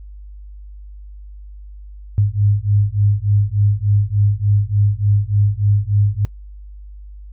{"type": "beating tone pair", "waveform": "sine", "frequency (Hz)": [100.9, 104.3], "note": ["G#2", "G#2"], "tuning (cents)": [-49, 8], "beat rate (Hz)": 3.4, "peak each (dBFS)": -16, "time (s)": [2.18, 6.25], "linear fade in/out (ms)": 0, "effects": ["noise-tail reverb RT60 0.1 s tail -20 dB re dry", "added 50 Hz sine -33 dBFS peak until 7.32 s"]}